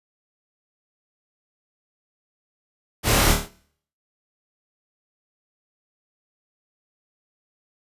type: noise with echo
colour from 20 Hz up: pink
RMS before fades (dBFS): -20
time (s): 3.03-3.36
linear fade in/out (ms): 50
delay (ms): 27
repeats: 5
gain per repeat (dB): -4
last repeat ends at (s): 3.495
effects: noise-tail reverb RT60 0.6 s tail -21 dB re dry + resampled to 32000 Hz